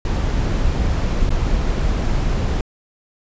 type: noise with dropouts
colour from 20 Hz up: brown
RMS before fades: -18 dBFS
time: 0.05-2.61 s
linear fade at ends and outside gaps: 2 ms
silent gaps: 1.293-1.304 s
effects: resampled to 16000 Hz